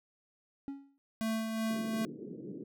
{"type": "tone with exponential decay", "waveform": "triangle", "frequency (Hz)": 277.2, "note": "C#4", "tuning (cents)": 0, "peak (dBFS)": -32, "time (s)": [0.68, 0.98], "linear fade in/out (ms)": 0, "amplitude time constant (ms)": 65}
{"type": "tone with tremolo", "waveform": "square", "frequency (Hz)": 222.3, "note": "A3", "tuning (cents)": 18, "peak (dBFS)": -31, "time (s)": [1.21, 2.05], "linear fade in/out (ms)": 0, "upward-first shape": "sine", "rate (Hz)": 2.7, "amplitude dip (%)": 40}
{"type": "band-pass noise", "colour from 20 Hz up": "white", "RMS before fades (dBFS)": -44, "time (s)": [1.7, 2.64], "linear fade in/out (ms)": 5, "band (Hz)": [140, 420], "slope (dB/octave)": 48}
{"effects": []}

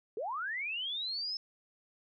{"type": "linear sweep", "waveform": "sine", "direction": "up", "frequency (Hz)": [392, 5274], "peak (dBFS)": -34, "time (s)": [0.17, 1.37], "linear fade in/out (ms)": 2, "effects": []}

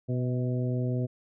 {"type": "harmonic tone with a mistuned harmonic", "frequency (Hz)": 124.7, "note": "B2", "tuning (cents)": 17, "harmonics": [1, 2, 3, 4, 5], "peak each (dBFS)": [-27, -33, -37, -39, -41], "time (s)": [0.08, 1.07], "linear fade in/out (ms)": 20, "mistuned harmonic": 5, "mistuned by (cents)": 31, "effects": []}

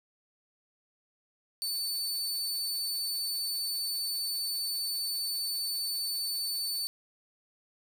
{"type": "tone", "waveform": "sawtooth", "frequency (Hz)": 4505, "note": "C#8", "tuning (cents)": 27, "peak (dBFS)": -28, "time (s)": [1.62, 6.87], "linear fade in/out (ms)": 0, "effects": ["9-bit"]}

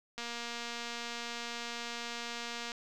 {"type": "click train", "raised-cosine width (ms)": 0.2, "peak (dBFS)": -23, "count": 600, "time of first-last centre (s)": [0.18, 2.718], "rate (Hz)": 236, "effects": []}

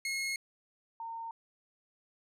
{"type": "tone pair in turn", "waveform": ["sawtooth", "sine"], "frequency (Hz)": [2164, 914.1], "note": ["C#7", "A#5"], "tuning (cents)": [-42, -34], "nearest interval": "octave + minor third", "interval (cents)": 1492, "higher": "first", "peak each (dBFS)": [-29, -38], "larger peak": "first", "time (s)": [[0.05, 0.36], [1, 1.31]], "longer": "neither", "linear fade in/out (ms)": 2, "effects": ["low-pass 12000 Hz 12 dB/octave"]}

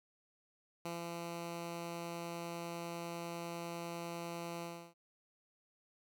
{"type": "tone with ADSR envelope", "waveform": "10% pulse", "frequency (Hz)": 170, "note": "F3", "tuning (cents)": -46, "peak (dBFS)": -31, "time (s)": [0.85, 4.94], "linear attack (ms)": 4, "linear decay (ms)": 150, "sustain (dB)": -2, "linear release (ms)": 320, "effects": []}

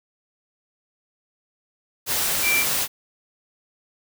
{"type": "tone in noise", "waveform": "sine", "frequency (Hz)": 2349, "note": "D7", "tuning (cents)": 0, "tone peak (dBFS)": -19, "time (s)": [2.42, 2.65], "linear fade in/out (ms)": 50, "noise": "white", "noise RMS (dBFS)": -23, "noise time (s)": [2.06, 2.88], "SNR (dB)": 1, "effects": []}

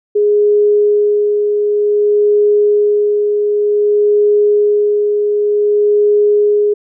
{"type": "tone with tremolo", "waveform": "sine", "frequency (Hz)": 415.3, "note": "G#4", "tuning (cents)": 0, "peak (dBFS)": -7, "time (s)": [0.15, 6.74], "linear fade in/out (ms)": 10, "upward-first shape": "sine", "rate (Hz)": 0.54, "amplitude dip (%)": 35, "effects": []}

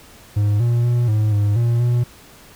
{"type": "tone with pitch steps", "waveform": "triangle", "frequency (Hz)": [103.5, 119, 120.6, 107.2, 103, 118.1, 121], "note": ["G#2", "A#2", "B2", "A2", "G#2", "A#2", "B2"], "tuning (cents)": [-5, 36, -41, -45, -14, 23, -35], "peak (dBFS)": -12, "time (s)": [0.36, 2.04], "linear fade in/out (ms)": 10, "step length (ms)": 240, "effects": ["pink hiss -45 dBFS RMS until 2.55 s"]}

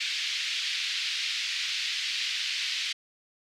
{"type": "band-pass noise", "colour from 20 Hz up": "white", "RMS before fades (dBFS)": -31, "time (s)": [0, 2.93], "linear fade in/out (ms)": 10, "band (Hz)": [2100, 4500], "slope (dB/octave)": 24, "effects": []}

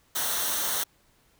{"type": "noise with comb filter", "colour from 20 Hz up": "white", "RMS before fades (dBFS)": -28, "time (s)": [0.15, 0.84], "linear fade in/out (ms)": 10, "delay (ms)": 0.41, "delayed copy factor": -0.6, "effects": ["pink hiss -64 dBFS RMS until 1.39 s"]}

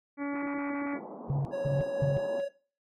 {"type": "harmonic tone", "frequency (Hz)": 284.2, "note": "C#4", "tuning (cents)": 43, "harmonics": [1, 2, 3, 4, 5, 6, 7, 8], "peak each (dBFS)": [-31, -41, -44, -44, -47, -51, -46, -48], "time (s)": [0.17, 1], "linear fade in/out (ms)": 50}
{"type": "band-pass noise", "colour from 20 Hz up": "pink", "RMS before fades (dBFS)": -43, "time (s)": [0.95, 2.4], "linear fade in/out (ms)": 0, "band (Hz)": [190, 1000], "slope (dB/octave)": 48}
{"type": "tone bursts", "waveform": "sine", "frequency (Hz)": 140.3, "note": "C#3", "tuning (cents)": 21, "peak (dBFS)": -26, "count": 3, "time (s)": [1.3, 2.17], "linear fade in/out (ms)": 0, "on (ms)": 150, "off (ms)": 210}
{"type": "tone with pitch glide", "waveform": "triangle", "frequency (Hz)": [554.4, 559.2], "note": ["C#5", "C#5"], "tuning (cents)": [0, 15], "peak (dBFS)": -27, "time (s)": [1.52, 2.49], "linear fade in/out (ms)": 20, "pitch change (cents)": 15, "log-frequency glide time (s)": [1.83, 2.31]}
{"effects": ["noise-tail reverb RT60 0.4 s tail -18 dB re dry", "AAC 32 kbps"]}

